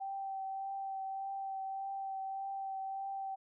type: tone with vibrato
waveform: sine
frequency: 777 Hz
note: G5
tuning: 16 cents flat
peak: -37 dBFS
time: 0-3.36 s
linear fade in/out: 20 ms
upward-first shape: triangle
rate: 1.7 Hz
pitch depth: 17 cents each way
effects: none